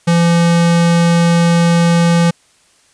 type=tone; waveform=square; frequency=170 Hz; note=F3; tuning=46 cents flat; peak=-9 dBFS; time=0.07-2.31 s; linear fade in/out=10 ms; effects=white hiss -52 dBFS RMS until 2.93 s + resampled to 22050 Hz